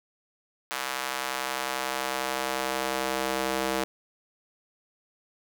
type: tone with high-pass filter sweep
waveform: square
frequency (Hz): 65.6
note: C2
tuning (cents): +5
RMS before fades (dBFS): -30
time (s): 0.71-3.84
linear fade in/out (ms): 0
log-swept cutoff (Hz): 1100 to 390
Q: 0.88
effects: none